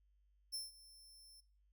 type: tone with ADSR envelope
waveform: sawtooth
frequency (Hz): 5340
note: E8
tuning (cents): +22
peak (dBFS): -37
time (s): 0.52-1.41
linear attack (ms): 23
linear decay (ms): 170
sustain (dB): -19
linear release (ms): 14
effects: noise-tail reverb RT60 0.4 s tail -23 dB re dry + added 50 Hz sine -70 dBFS peak until 1.72 s